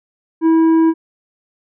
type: tone with tanh clipping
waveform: sine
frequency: 325 Hz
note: E4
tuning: 24 cents flat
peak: -10 dBFS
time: 0.41-0.94 s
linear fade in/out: 50 ms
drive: 7 dB
effects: none